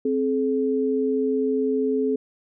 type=tone pair together; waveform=sine; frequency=263.2 / 427.9 Hz; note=C4 / A4; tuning=+10 / -48 cents; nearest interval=minor sixth; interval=842 cents; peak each=-23 / -22 dBFS; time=0.05-2.16 s; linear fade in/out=5 ms; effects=none